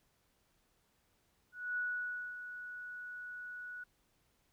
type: tone with ADSR envelope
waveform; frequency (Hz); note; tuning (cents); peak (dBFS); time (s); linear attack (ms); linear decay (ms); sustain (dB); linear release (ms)
sine; 1470; F#6; -12; -33; 1.52-3.84; 250; 580; -10; 8
effects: pink hiss -75 dBFS RMS until 4.52 s